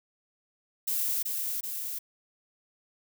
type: noise with echo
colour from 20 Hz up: violet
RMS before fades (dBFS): -29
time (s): 0.87-1.23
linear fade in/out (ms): 10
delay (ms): 380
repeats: 2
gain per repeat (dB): -3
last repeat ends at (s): 1.99
effects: none